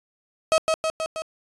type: tone with echo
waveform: 35% pulse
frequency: 639 Hz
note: D#5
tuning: 46 cents sharp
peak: -14 dBFS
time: 0.52-0.58 s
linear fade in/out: 0 ms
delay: 160 ms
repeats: 4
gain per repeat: -3 dB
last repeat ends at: 1.22 s
effects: resampled to 24000 Hz